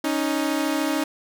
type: tone pair together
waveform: sawtooth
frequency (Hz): 277.6 / 311.1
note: C#4 / D#4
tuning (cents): +3 / 0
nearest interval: major second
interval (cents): 197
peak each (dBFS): -21 / -20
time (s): 0.04-1.04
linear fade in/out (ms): 5
effects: none

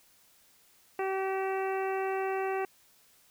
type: harmonic tone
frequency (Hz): 383.9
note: G4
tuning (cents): -36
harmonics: 1 / 2 / 3 / 4 / 5 / 6 / 7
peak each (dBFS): -31 / -34 / -41 / -43 / -43 / -47 / -45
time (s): 0.99-2.65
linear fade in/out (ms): 2
effects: white hiss -63 dBFS RMS until 3.3 s

